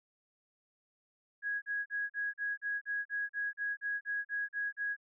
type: tone bursts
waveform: sine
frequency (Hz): 1657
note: G#6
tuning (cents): -4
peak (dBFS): -32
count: 15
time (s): 1.42-4.966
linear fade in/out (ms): 50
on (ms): 200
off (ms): 39
effects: none